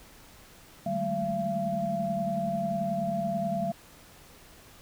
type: tone cluster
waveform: sine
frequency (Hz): 151.3 / 190.7 / 209.1 / 220.3 / 680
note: D#3 / G3 / G#3 / A3 / F5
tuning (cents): -48 / -47 / +12 / +2 / -46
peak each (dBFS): -38 / -33 / -38 / -38 / -29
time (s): 0.86-3.72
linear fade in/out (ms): 5
effects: pink hiss -53 dBFS RMS until 4.81 s